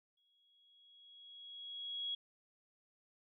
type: tone with exponential growth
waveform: sine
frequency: 3322 Hz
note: G#7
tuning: in tune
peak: -36 dBFS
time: 0.17-2.15 s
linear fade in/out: 5 ms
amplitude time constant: 430 ms
effects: none